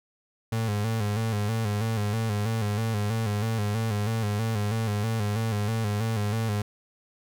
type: tone with vibrato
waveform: 35% pulse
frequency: 108 Hz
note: A2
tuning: 32 cents flat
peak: -23 dBFS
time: 0.52-6.62 s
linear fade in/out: 5 ms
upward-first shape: square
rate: 3.1 Hz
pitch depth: 73 cents each way
effects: none